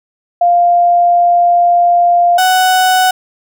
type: tone pair in turn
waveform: sine / 35% pulse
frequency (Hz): 698.5 / 743.5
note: F5 / F#5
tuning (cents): 0 / +8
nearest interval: minor second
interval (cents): 108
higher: second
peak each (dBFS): -6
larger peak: neither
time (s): 0.41-2.38 / 2.38-3.11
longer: first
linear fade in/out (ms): 5
effects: none